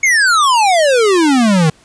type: exponential sweep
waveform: square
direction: down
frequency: 2225 to 150.4 Hz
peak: -9 dBFS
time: 0.03-1.7 s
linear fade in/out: 5 ms
effects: pink hiss -48 dBFS RMS until 1.84 s + resampled to 22050 Hz